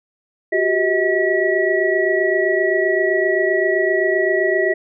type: tone cluster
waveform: sine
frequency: 365.3 / 393 / 635 / 1932 Hz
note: F#4 / G4 / D#5 / B6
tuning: -22 / +4 / +35 / -39 cents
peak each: -20 dBFS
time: 0.52-4.74 s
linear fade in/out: 10 ms
effects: none